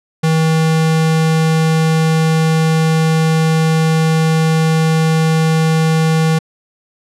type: tone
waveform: square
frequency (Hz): 160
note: D#3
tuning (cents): +49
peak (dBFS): -11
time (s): 0.23-6.39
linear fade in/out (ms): 10
effects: low-pass 10000 Hz 12 dB/octave